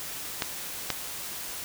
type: clicks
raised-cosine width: 0.2 ms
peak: -8 dBFS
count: 2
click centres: 0.422 / 0.903 s
effects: white hiss -37 dBFS RMS until 1.64 s